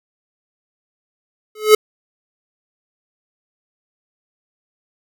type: tone with exponential growth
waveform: square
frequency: 428.5 Hz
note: A4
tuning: 46 cents flat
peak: -3 dBFS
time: 1.55-1.75 s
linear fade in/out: 5 ms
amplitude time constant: 43 ms
effects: none